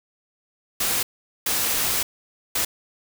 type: noise bursts at uneven times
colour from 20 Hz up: white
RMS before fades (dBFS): -23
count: 3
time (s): 0.8-1.03 / 1.46-2.03 / 2.55-2.65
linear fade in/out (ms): 5
effects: none